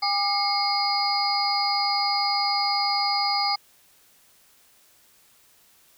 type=tone cluster; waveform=sine; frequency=809 / 1199 / 2161 / 4278 / 4870 Hz; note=G#5 / D6 / C#7 / C8 / D#8; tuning=-46 / +36 / -45 / +38 / -38 cents; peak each=-25 / -30 / -32 / -31 / -25 dBFS; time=0.02-3.56 s; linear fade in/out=10 ms; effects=white hiss -58 dBFS RMS until 5.97 s